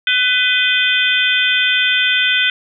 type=harmonic tone with a mistuned harmonic; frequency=500 Hz; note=B4; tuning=21 cents sharp; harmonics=3 / 4 / 5 / 6 / 7; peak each=-17 / -21 / -18 / -18 / -19 dBFS; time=0.07-2.5 s; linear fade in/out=2 ms; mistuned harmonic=6; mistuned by=+80 cents; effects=none